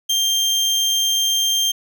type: tone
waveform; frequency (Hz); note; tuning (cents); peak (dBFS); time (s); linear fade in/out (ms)
30% pulse; 3177; G7; +23; -13; 0.09-1.72; 10
effects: none